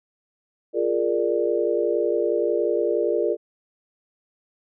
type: chord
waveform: sine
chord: Bb dominant seventh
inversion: second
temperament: equal with one note detuned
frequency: 349.2 / 415.3 / 466.2 / 591.4 Hz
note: F4 / Ab4 / Bb4 / D5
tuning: 0 / 0 / 0 / +12 cents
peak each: -25 / -25 / -24 / -26 dBFS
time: 0.73-3.37 s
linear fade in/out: 50 ms
effects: none